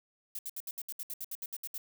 violet noise bursts, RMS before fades -39 dBFS, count 14, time 0.35-1.78 s, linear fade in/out 2 ms, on 39 ms, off 68 ms, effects none

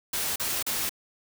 white noise bursts, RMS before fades -29 dBFS, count 3, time 0.13-0.894 s, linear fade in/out 5 ms, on 230 ms, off 37 ms, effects none

